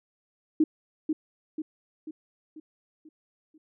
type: tone with echo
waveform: sine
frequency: 311.1 Hz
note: D#4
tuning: in tune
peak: -17 dBFS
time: 0.6-0.64 s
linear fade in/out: 5 ms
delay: 490 ms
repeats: 6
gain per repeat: -6 dB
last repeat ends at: 3.58 s
effects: none